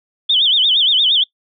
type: tone with vibrato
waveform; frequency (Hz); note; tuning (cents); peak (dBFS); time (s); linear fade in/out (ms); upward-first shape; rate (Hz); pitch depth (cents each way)
sine; 3322; G#7; 0; -10; 0.29-1.24; 10; sine; 8.6; 190
effects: noise-tail reverb RT60 0.1 s tail -22 dB re dry